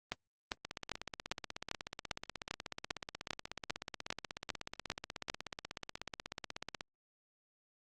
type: two click trains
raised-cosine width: 0.2 ms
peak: -17 / -23 dBFS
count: 14 / 102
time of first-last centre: 0.12-5.299 / 0.65-6.809 s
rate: 2.51 / 16.4 Hz
effects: Opus 24 kbps